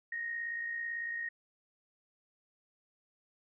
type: tone with amplitude modulation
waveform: sine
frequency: 1864.7 Hz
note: A#6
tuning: in tune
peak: -33 dBFS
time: 0.12-1.29 s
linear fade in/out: 5 ms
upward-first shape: sine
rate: 58 Hz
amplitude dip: 45%
effects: none